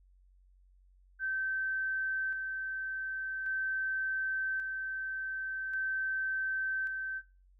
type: tone with tremolo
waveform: sine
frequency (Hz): 1547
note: G6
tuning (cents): -23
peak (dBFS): -31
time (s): 1.19-7.22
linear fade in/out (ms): 50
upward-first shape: square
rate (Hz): 0.44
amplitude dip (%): 35
effects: noise-tail reverb RT60 0.3 s tail -17 dB re dry + added 46 Hz sine -60 dBFS peak until 7.59 s